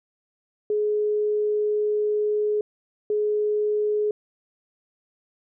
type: tone bursts at uneven times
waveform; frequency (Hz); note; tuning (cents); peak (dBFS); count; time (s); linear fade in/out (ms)
sine; 420.9; G#4; +23; -20; 2; 0.7-2.61 / 3.1-4.11; 2
effects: none